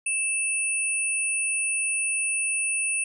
sine tone pair together, 2637 / 9397 Hz, E7 / D9, 0 / 0 cents, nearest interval octave + minor seventh, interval 2200 cents, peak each -26 dBFS, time 0.06-3.04 s, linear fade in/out 5 ms, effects none

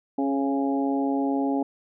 harmonic tone with a mistuned harmonic, 137.9 Hz, C#3, 9 cents flat, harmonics 2 / 3 / 4 / 5 / 6, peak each -23 / -32 / -34 / -33 / -32 dBFS, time 0.18-1.63 s, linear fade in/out 5 ms, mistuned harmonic 3, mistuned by +18 cents, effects none

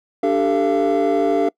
triangle tone cluster, 292.8 / 392.4 / 444.8 / 684 Hz, D4 / G4 / A4 / F5, -5 / +2 / +19 / -36 cents, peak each -18 dBFS, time 0.23-1.49 s, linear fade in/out 5 ms, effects noise-tail reverb RT60 0.1 s tail -24 dB re dry + tanh soft clip ceiling -6 dBFS

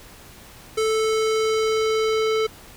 square tone with low-pass filter sweep, 439 Hz, A4, 4 cents flat, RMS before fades -21 dBFS, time 0.77-2.47 s, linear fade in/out 10 ms, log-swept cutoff 8800 to 4200 Hz, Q 1.1, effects pink hiss -45 dBFS RMS until 2.76 s

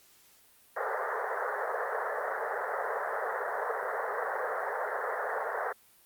pink band-pass noise, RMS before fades -33 dBFS, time 0.76-5.73 s, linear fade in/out 10 ms, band 420 to 1900 Hz, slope 96 dB/octave, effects white hiss -61 dBFS RMS until 6.05 s + Opus 48 kbps

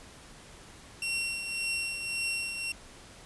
sawtooth tone with tremolo, 2733 Hz, F7, 38 cents flat, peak -25 dBFS, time 1.02-2.72 s, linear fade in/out 2 ms, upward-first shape triangle, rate 1.8 Hz, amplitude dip 55%, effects pink hiss -51 dBFS RMS until 3.25 s + resampled to 24000 Hz

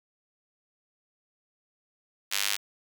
sawtooth tone with high-pass filter, 100.3 Hz, G2, 40 cents sharp, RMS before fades -29 dBFS, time 2.31-2.57 s, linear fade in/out 20 ms, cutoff 2800 Hz, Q 0.86, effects none

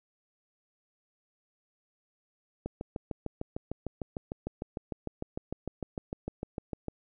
click train, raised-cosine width 2 ms, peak -21 dBFS, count 29, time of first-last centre 2.66-6.883 s, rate 6.63 Hz, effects none

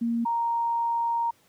sine tone pair in turn, 233 / 932 Hz, A#3 / A#5, -1 / -1 cents, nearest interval 2 octaves, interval 2400 cents, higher second, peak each -23 dBFS, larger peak neither, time 0.01-0.25 / 0.25-1.31 s, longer second, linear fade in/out 10 ms, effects pink hiss -62 dBFS RMS until 1.48 s + high-pass 100 Hz 12 dB/octave

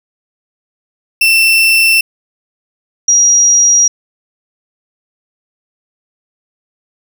35% pulse / sine tone pair in turn, 2682 / 5732 Hz, E7 / F8, +29 / +44 cents, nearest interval octave + minor second, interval 1315 cents, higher second, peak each -5 dBFS, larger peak neither, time 1.21-2.01 / 3.08-3.88 s, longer neither, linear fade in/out 5 ms, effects 7-bit

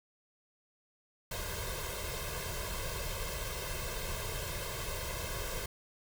pink noise with comb filter, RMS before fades -38 dBFS, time 1.31-5.66 s, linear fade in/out 5 ms, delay 1.9 ms, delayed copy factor +1, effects none

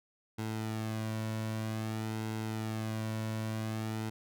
sawtooth tone with flanger, 110 Hz, A2, in tune, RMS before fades -36 dBFS, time 0.38-4.1 s, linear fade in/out 10 ms, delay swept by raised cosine 1.7 to 2.47 ms, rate 0.52 Hz, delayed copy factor -0.55, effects none

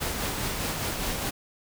pink noise with tremolo, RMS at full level -29 dBFS, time 0-1.31 s, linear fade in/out 20 ms, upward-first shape sine, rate 4.9 Hz, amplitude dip 30%, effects none

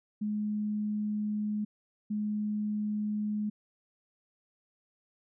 sine tone bursts at uneven times, 210.4 Hz, G#3, 23 cents sharp, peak -29 dBFS, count 2, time 0.21-1.65 / 2.1-3.5 s, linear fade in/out 10 ms, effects none

